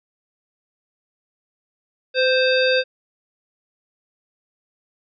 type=harmonic tone with a mistuned harmonic; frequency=523.3 Hz; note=C5; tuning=in tune; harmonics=1 / 3 / 5 / 7 / 9; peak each=-17 / -22 / -24 / -25 / -27 dBFS; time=2.14-2.84 s; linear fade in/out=50 ms; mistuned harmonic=1; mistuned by=-31 cents; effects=none